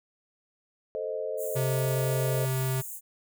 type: chord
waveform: sine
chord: A diminished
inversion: none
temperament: equal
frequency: 440 / 523.3 / 622.3 Hz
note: A4 / C5 / Eb5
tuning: 0 / 0 / 0 cents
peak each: -34 dBFS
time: 0.95-2.45 s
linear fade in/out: 0 ms
type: high-pass noise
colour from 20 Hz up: white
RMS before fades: -39 dBFS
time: 1.37-3.01 s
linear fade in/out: 50 ms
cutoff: 6600 Hz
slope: 96 dB/octave
type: tone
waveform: square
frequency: 130.81 Hz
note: C3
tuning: in tune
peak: -27 dBFS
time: 1.55-2.82 s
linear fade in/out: 20 ms
effects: none